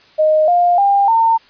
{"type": "tone with pitch steps", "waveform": "sine", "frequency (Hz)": [620, 704, 799.4, 907.7], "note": ["D#5", "F5", "G5", "A#5"], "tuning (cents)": [-6, 14, 34, -46], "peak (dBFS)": -9, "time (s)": [0.18, 1.38], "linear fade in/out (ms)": 20, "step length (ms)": 300, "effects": ["white hiss -48 dBFS RMS until 1.49 s", "resampled to 11025 Hz"]}